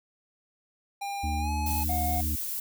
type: tone with pitch glide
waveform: square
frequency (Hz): 801 to 847.2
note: G5 to G#5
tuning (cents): +37 to +34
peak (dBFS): -32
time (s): 1.01-1.84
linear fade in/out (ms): 10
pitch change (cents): +97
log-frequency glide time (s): 1.39-1.5
type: harmonic tone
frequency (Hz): 76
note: D#2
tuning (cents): -40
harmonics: 1 / 3 / 4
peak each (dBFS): -28 / -38 / -40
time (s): 1.23-2.36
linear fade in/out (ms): 10
type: noise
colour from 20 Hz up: violet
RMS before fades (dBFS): -33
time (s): 1.66-2.6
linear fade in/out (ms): 5
type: tone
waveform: triangle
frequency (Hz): 721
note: F#5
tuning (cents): -45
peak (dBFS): -27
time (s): 1.89-2.21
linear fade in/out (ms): 5
effects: none